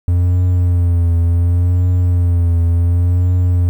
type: tone with vibrato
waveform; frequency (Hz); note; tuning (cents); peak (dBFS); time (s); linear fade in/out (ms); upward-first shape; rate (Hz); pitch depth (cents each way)
triangle; 87.31; F2; 0; -8; 0.08-3.69; 0; triangle; 0.69; 58
effects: 8-bit